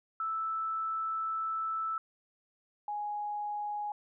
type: tone pair in turn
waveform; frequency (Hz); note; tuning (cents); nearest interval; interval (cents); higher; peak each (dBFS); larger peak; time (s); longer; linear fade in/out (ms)
sine; 1317 / 831.3; E6 / G#5; -2 / +1; minor sixth; 797; first; -31 / -33; first; 0.2-1.98 / 2.88-3.92; first; 2
effects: none